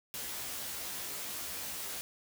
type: noise with comb filter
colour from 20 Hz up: white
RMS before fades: -40 dBFS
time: 0.14-2.01 s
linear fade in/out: 0 ms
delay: 15 ms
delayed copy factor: +0.75
effects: none